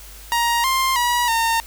sawtooth tone with pitch steps, 940 / 1054 / 966 / 914 Hz, A#5 / C6 / B5 / A#5, +14 / +12 / -39 / -34 cents, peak -13 dBFS, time 0.32-1.6 s, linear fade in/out 0 ms, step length 320 ms, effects added 50 Hz sine -40 dBFS peak until 1.66 s + white hiss -42 dBFS RMS until 1.66 s

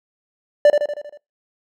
triangle tone with echo, 587.3 Hz, D5, in tune, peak -5 dBFS, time 0.65-0.7 s, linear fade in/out 2 ms, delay 79 ms, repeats 6, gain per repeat -5 dB, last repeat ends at 1.174 s, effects noise-tail reverb RT60 0.2 s tail -23 dB re dry

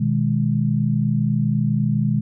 sine chord, G# minor, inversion first, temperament equal, 123.47 / 155.56 / 207.7 Hz, B2 / D#3 / G#3, 0 / 0 / 0 cents, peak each -21 dBFS, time 0-2.21 s, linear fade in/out 10 ms, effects none

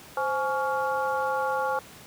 harmonic tone with a mistuned harmonic, 280 Hz, C#4, 18 cents sharp, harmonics 2 / 3 / 4 / 5, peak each -29 / -28 / -32 / -32 dBFS, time 0.17-1.79 s, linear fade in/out 2 ms, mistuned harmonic 2, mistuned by -120 cents, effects pink hiss -47 dBFS RMS until 2.06 s + high-pass 100 Hz 12 dB/octave

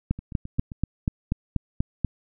two click trains, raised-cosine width 5 ms, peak -23 / -10 dBFS, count 5 / 9, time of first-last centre 0.19-0.718 / 0.11-2.047 s, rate 7.57 / 4.13 Hz, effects none

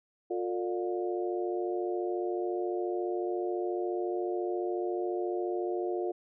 harmonic tone with a mistuned harmonic, 118.8 Hz, A#2, 33 cents sharp, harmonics 3 / 4 / 5 / 6, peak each -31 / -37 / -40 / -39 dBFS, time 0.3-6.12 s, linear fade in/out 10 ms, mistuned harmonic 4, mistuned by -92 cents, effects none

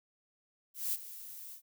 violet noise with ADSR envelope, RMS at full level -32 dBFS, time 0.74-1.62 s, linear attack 190 ms, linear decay 36 ms, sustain -15 dB, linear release 91 ms, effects none

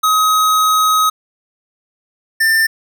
square tone pair in turn, 1266 / 1790.4 Hz, D#6 / A6, +30 / +30 cents, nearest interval tritone, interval 600 cents, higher second, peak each -11 dBFS, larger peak neither, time 0.03-1.1 / 2.4-2.67 s, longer first, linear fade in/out 10 ms, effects none

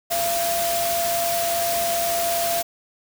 sine tone in noise, 684 Hz, F5, 36 cents flat, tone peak -22 dBFS, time 0.1-2.63 s, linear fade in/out 20 ms, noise white, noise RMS -26 dBFS, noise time 0.1-2.63 s, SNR +1 dB, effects none

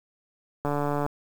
click train, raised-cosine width 1 ms, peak -14 dBFS, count 61, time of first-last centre 0.65-1.064 s, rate 145 Hz, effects 7-bit

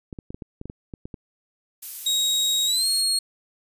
clicks, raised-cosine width 3 ms, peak -22 dBFS, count 11, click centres 0.128 / 0.188 / 0.305 / 0.345 / 0.422 / 0.614 / 0.656 / 0.699 / 0.938 / 1.055 / 1.142 s
violet noise, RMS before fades -32 dBFS, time 1.82-3.02 s, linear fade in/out 10 ms
30% pulse tone with pitch glide, 3792 to 4281 Hz, A#7 to C8, +29 to +39 cents, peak -17 dBFS, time 2.06-3.19 s, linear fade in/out 5 ms, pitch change +210 cents, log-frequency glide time 2.66-2.87 s
effects resampled to 32000 Hz

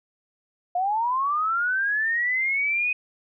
sine linear sweep, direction up, 698.5 to 2513 Hz, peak -21 dBFS, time 0.75-2.93 s, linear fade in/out 5 ms, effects none

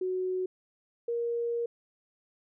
sine tone pair in turn, 370 / 470.2 Hz, F#4 / A#4, 0 / +15 cents, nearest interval major third, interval 415 cents, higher second, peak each -28 dBFS, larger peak neither, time 0.01-0.46 / 1.08-1.66 s, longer second, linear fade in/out 5 ms, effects none

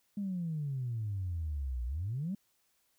sine exponential two-way sweep, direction down then up, 207.7 to 58.27 to 207.7 Hz, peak -32 dBFS, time 0.17-2.35 s, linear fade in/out 5 ms, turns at 1.85 s, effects tanh soft clip ceiling -28 dBFS + white hiss -74 dBFS RMS until 2.98 s

